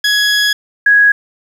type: tone pair in turn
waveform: 20% pulse / sine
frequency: 1675 / 1661.5 Hz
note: G#6 / G#6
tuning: +14 / 0 cents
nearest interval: unison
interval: 14 cents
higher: first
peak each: -5 dBFS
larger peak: neither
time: 0.04-0.53 / 0.86-1.12 s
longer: first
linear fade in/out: 5 ms
effects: low-pass 10000 Hz 12 dB/octave + 7-bit